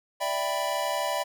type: chord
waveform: square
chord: E minor seventh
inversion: third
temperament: equal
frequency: 587.3 / 659.3 / 784 / 987.8 Hz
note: D5 / E5 / G5 / B5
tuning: 0 / 0 / 0 / 0 cents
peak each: -32 / -33 / -34 / -32 dBFS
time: 0.2-1.24 s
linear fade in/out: 20 ms
effects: none